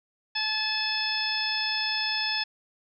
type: harmonic tone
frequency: 865 Hz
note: A5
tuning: 30 cents flat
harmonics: 1 / 2 / 3 / 4 / 5 / 6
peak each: -36 / -33 / -33 / -33 / -37 / -29 dBFS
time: 0.35-2.44 s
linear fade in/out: 10 ms
effects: none